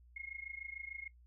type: tone with amplitude modulation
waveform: sine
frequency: 2155 Hz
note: C#7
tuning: 49 cents flat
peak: -40 dBFS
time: 0.16-1.08 s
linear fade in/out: 5 ms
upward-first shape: sine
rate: 26.7 Hz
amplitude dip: 90%
effects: noise-tail reverb RT60 0.1 s tail -17 dB re dry + added 60 Hz sine -59 dBFS peak until 1.26 s